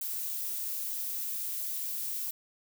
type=noise; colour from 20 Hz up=violet; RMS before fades=-35 dBFS; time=0.01-2.31 s; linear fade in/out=5 ms; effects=none